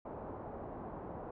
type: low-pass noise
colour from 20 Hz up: white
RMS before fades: -45 dBFS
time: 0.05-1.31 s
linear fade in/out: 5 ms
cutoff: 880 Hz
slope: 24 dB/octave
effects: none